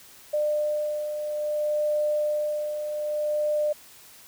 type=beating tone pair; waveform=sine; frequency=599 / 599.6 Hz; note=D5 / D5; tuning=+34 / +36 cents; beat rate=0.6 Hz; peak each=-33 / -24 dBFS; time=0.33-3.73 s; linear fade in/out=10 ms; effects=white hiss -50 dBFS RMS until 4.27 s